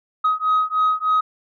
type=beating tone pair; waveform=sine; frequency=1260 / 1263.3 Hz; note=D#6 / D#6; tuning=+21 / +26 cents; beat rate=3.3 Hz; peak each=-18 dBFS; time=0.24-1.21 s; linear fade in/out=10 ms; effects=tanh soft clip ceiling -12 dBFS